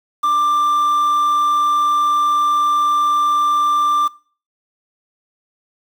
triangle tone with quantisation, 1184 Hz, D6, 14 cents sharp, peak -11 dBFS, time 0.23-4.08 s, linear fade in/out 10 ms, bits 6, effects noise-tail reverb RT60 0.4 s tail -20 dB re dry

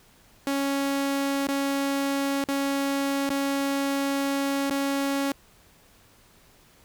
sawtooth tone with dropouts, 277.2 Hz, C#4, in tune, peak -20 dBFS, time 0.47-5.32 s, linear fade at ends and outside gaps 1 ms, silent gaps 1.471-1.486 / 2.44-2.486 / 3.293-3.303 / 4.699-4.707 s, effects pink hiss -57 dBFS RMS until 6.84 s

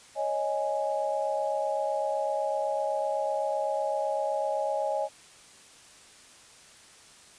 sine chord, C# suspended second, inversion none, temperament equal, 554.4 / 622.3 / 830.6 Hz, C#5 / D#5 / G#5, 0 / 0 / 0 cents, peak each -31 / -30 / -31 dBFS, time 0.15-5.09 s, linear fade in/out 50 ms, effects white hiss -53 dBFS RMS until 7.38 s + resampled to 22050 Hz

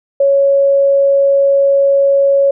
sine tone, 555 Hz, C#5, 2 cents sharp, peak -7 dBFS, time 0.2-2.51 s, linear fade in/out 5 ms, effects none

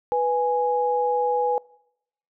sine tone pair together, 493.3 / 830.6 Hz, B4 / G#5, -2 / 0 cents, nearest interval major sixth, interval 902 cents, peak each -22 / -22 dBFS, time 0.12-1.58 s, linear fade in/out 0 ms, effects noise-tail reverb RT60 0.8 s tail -25 dB re dry

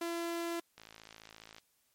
sawtooth tone, 338.7 Hz, E4, 47 cents sharp, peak -31 dBFS, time 0.01-0.6 s, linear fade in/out 5 ms
click train, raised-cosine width 0.2 ms, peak -33 dBFS, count 45, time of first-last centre 0.78-1.583 s, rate 54.8 Hz
effects white hiss -74 dBFS RMS until 1.94 s + MP3 64 kbps

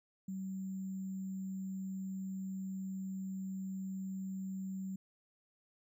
sine tone with sample-and-hold, 190.5 Hz, G3, 49 cents flat, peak -38 dBFS, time 0.28-4.96 s, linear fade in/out 5 ms, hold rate 7350 Hz, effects none

